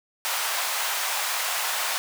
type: high-pass noise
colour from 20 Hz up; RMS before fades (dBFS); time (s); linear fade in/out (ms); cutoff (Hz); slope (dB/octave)
pink; -27; 0.25-1.98; 0; 750; 24
effects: none